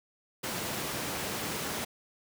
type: high-pass noise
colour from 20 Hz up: pink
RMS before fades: -35 dBFS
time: 0.43-1.85 s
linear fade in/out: 10 ms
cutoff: 130 Hz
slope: 12 dB/octave
effects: none